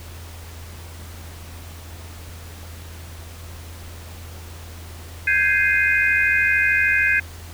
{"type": "chord", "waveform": "sine", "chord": "Ab major seventh", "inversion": "third", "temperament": "equal", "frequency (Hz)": [1568, 1661.2, 2093, 2489], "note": ["G6", "Ab6", "C7", "Eb7"], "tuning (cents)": [0, 0, 0, 0], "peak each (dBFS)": -21, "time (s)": [5.27, 7.2], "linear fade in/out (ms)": 5, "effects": ["added 83 Hz sine -36 dBFS peak until 7.53 s", "pink hiss -42 dBFS RMS until 7.53 s"]}